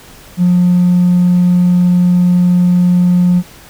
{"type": "tone with hard clipping", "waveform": "sine", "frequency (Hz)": 178.2, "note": "F3", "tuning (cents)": 35, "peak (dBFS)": -7, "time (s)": [0.37, 3.43], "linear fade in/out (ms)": 50, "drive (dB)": 1, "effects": ["pink hiss -38 dBFS RMS until 3.69 s"]}